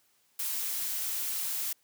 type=noise; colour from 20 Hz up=blue; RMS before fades=-33 dBFS; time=0.39-1.73 s; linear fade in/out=5 ms; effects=white hiss -69 dBFS RMS until 1.83 s + high-pass 80 Hz 12 dB/octave